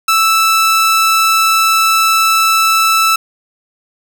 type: tone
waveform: sawtooth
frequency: 1318.5 Hz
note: E6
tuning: in tune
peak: -5 dBFS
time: 0.08-3.16 s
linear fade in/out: 5 ms
effects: none